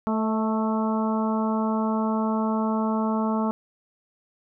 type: harmonic tone with a mistuned harmonic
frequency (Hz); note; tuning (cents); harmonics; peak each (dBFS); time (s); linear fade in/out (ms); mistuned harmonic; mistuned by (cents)
220; A3; 0; 1 / 2 / 3 / 4 / 5 / 6; -23 / -32 / -32 / -31 / -33 / -36; 0.07-3.51; 0; 3; -24
effects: none